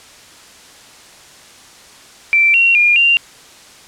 sine tone with pitch steps, 2342 / 2741 / 2415 / 2776 Hz, D7 / F7 / D7 / F7, -5 / -33 / +48 / -11 cents, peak -8 dBFS, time 2.33-3.17 s, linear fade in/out 0 ms, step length 210 ms, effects white hiss -41 dBFS RMS until 3.87 s + low-pass 8000 Hz 12 dB/octave

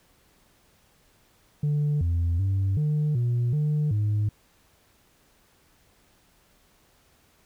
sine tone with pitch steps, 147.6 / 85.1 / 96.9 / 150.7 / 120.5 / 150.3 / 105 Hz, D3 / F2 / G2 / D3 / B2 / D3 / G#2, +9 / -44 / -20 / +45 / -42 / +40 / +19 cents, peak -19 dBFS, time 1.63-4.29 s, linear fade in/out 5 ms, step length 380 ms, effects tanh soft clip ceiling -20 dBFS + pink hiss -62 dBFS RMS until 7.45 s

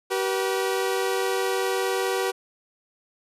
sawtooth tone pair together, 383.4 / 483 Hz, G4 / B4, -38 / -39 cents, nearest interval major third, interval 399 cents, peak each -21 / -23 dBFS, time 0.1-2.32 s, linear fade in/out 20 ms, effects resampled to 32000 Hz

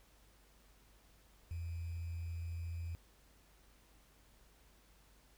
sine tone with sample-and-hold, 84.3 Hz, E2, 39 cents sharp, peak -39 dBFS, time 1.51-2.95 s, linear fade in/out 0 ms, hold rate 2450 Hz, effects added 50 Hz sine -66 dBFS peak until 5.37 s + pink hiss -68 dBFS RMS until 5.37 s

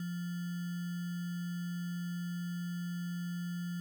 sine tone with sample-and-hold, 174.61 Hz, F3, in tune, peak -35 dBFS, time 0-3.8 s, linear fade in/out 2 ms, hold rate 1575 Hz, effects none

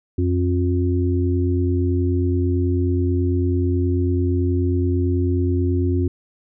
harmonic tone, 89.2 Hz, F2, 37 cents sharp, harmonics 1 / 3 / 4, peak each -18 / -23 / -24 dBFS, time 0.18-6.08 s, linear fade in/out 5 ms, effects none

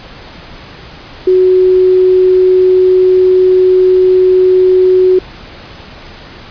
sine tone, 370 Hz, F#4, in tune, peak -4 dBFS, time 1.27-5.19 s, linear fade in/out 5 ms, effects pink hiss -32 dBFS RMS until 6.5 s + resampled to 11025 Hz

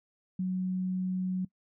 sine tone, 185 Hz, F#3, in tune, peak -28 dBFS, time 0.39-1.45 s, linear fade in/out 5 ms, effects noise-tail reverb RT60 0.1 s tail -21 dB re dry

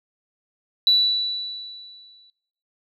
sine tone with exponential decay, 3951 Hz, B7, in tune, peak -11 dBFS, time 0.87-2.3 s, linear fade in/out 1 ms, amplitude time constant 310 ms, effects noise-tail reverb RT60 0.7 s tail -20 dB re dry + tanh soft clip ceiling -7 dBFS

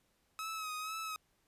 sawtooth tone with vibrato, 1278 Hz, D#6, 46 cents sharp, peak -35 dBFS, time 0.39-1.16 s, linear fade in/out 0 ms, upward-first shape sine, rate 2.1 Hz, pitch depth 44 cents each way, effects pink hiss -75 dBFS RMS until 1.47 s + resampled to 32000 Hz

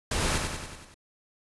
pink noise with echo, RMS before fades -28 dBFS, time 0.11-0.38 s, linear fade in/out 5 ms, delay 94 ms, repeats 6, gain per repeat -4 dB, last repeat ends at 0.944 s, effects resampled to 24000 Hz

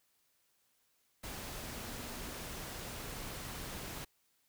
sine tone in noise, 240 Hz, B3, 49 cents flat, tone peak -53 dBFS, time 1.63-2.46 s, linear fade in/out 10 ms, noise pink, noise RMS -44 dBFS, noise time 1.23-4.05 s, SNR -12 dB, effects white hiss -75 dBFS RMS until 4.48 s

